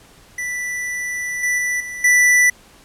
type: tone with level steps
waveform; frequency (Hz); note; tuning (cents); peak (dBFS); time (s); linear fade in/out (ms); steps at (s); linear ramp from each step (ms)
square; 1975.5; B6; 0; -23 / -17 / -19 / -28 / -11; 0.38-2.5; 5; 1.43 / 1.58 / 1.8 / 2.04; 5
effects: pink hiss -48 dBFS RMS until 2.84 s + low-pass 12000 Hz 12 dB/octave